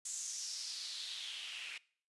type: noise with band-pass filter sweep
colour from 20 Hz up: white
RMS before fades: -44 dBFS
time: 0.05-1.78 s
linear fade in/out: 5 ms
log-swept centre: 7400 to 2400 Hz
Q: 4.1
effects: noise-tail reverb RT60 0.5 s tail -22 dB re dry + resampled to 24000 Hz